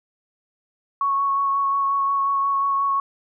sine tone with vibrato, 1107 Hz, C#6, 3 cents flat, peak -18 dBFS, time 1.01-3 s, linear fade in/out 2 ms, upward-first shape sine, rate 5.6 Hz, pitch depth 13 cents each way, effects none

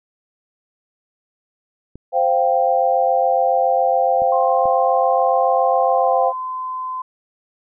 clicks, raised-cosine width 3 ms, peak -23 dBFS, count 3, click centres 1.956 / 4.22 / 4.656 s
sine chord, C suspended fourth, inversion none, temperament just, 523.3 / 697.7 / 784.9 Hz, C5 / F5 / G5, 0 / -2 / +2 cents, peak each -18 dBFS, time 2.12-6.33 s, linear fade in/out 50 ms
sine tone with pitch glide, 1058 to 1026.1 Hz, C6 to C6, +19 to -34 cents, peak -23 dBFS, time 4.32-7.02 s, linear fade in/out 5 ms, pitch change -53 cents, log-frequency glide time 5.88-6.25 s
effects none

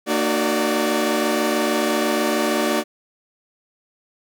sawtooth tone cluster, 229.6 / 304.1 / 371.8 / 582 Hz, A#3 / D#4 / F#4 / D5, -26 / -40 / +8 / -16 cents, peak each -20 dBFS, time 0.06-2.84 s, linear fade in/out 50 ms, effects none

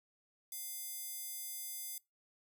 square tone with high-pass filter, 700 Hz, F5, 4 cents sharp, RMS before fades -44 dBFS, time 0.52-1.98 s, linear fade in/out 2 ms, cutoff 10000 Hz, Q 0.73, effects noise-tail reverb RT60 0.2 s tail -23 dB re dry

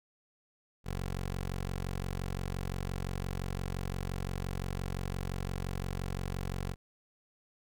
15% pulse tone, 45.79 Hz, F#1, 17 cents flat, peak -28 dBFS, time 0.84-6.76 s, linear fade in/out 50 ms, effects none

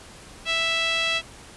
sawtooth tone with band-pass filter, 659.3 Hz, E5, in tune, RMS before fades -24 dBFS, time 0.45-1.22 s, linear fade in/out 50 ms, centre 3000 Hz, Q 3, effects pink hiss -45 dBFS RMS until 1.56 s + resampled to 24000 Hz

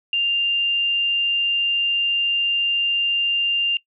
sine tone, 2794 Hz, F7, in tune, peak -17 dBFS, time 0.13-3.77 s, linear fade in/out 2 ms, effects noise-tail reverb RT60 0.1 s tail -21 dB re dry

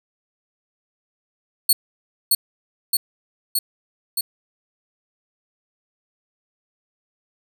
10% pulse tone with echo, 4370 Hz, C#8, 26 cents flat, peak -5 dBFS, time 1.69-1.73 s, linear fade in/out 5 ms, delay 620 ms, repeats 4, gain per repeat -2 dB, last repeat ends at 4.21 s, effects none

